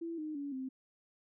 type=tone with pitch steps; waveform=sine; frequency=333.7 / 307.8 / 283.9 / 261.8 Hz; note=E4 / D#4 / C#4 / C4; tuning=+21 / -19 / +41 / +1 cents; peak=-37 dBFS; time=0.01-0.69 s; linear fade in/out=10 ms; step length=170 ms; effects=none